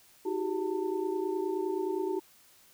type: tone cluster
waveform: sine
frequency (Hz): 319.6 / 373.3 / 402.9 / 895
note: D#4 / F#4 / G4 / A5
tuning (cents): +47 / +15 / +48 / +29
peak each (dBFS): -36 / -31 / -36 / -40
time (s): 0.25-2.2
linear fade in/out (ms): 10
effects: white hiss -60 dBFS RMS until 2.73 s